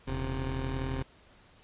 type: tone pair together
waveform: 20% pulse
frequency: 40.28 / 132.3 Hz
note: E1 / C3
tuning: -39 / +20 cents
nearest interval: octave + major sixth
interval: 2059 cents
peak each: -29 / -29 dBFS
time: 0.07-1.03 s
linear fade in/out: 10 ms
effects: pink hiss -59 dBFS RMS until 1.63 s + resampled to 8000 Hz